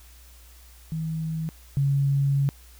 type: tone pair in turn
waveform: sine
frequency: 160 / 139.2 Hz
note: D#3 / C#3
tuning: +49 / +8 cents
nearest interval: major second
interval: 241 cents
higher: first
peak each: -26 / -19 dBFS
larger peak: second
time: 0.92-1.49 / 1.77-2.49 s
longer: second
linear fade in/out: 0 ms
effects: added 60 Hz sine -48 dBFS peak until 2.79 s + white hiss -54 dBFS RMS until 2.79 s